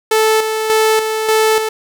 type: tone with tremolo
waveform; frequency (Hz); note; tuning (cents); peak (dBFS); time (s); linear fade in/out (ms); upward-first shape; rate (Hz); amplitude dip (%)
sawtooth; 437.9; A4; -8; -6; 0.11-1.69; 5; square; 1.7; 50
effects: none